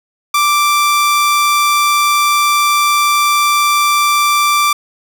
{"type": "tone", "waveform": "sawtooth", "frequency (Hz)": 1174.7, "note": "D6", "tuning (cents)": 0, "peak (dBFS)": -6, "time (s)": [0.34, 4.73], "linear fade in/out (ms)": 5, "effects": []}